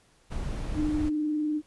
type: noise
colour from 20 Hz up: brown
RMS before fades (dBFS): -32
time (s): 0.3-1.1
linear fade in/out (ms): 20
type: tone with vibrato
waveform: sine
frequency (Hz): 302.7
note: D#4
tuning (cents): -48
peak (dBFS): -25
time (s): 0.74-1.62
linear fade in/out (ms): 50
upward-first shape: sine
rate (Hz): 20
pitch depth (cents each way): 34
effects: pink hiss -63 dBFS RMS until 1.66 s + resampled to 24000 Hz